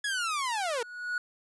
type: linear sweep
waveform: sawtooth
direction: down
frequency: 1700 to 440 Hz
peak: -25 dBFS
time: 0.04-0.83 s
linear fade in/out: 5 ms
type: tone with exponential growth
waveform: triangle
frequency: 1461 Hz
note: F#6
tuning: 22 cents flat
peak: -25 dBFS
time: 0.44-1.18 s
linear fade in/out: 2 ms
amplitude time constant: 160 ms
effects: resampled to 24000 Hz